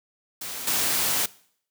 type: noise with level steps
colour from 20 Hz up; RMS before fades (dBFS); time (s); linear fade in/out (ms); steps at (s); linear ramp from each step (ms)
white; -34 / -24; 0.41-1.26; 5; 0.67; 5
effects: noise-tail reverb RT60 0.6 s tail -21 dB re dry + high-pass 100 Hz 12 dB/octave